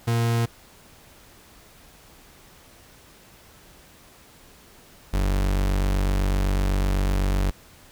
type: tone pair in turn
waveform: 40% pulse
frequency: 116.54 / 47.94 Hz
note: A#2 / G1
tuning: 0 / -38 cents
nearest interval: octave + minor third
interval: 1538 cents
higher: first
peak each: -19 dBFS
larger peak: neither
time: 0.07-0.46 / 5.13-7.51 s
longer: second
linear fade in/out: 10 ms
effects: pink hiss -51 dBFS RMS until 7.91 s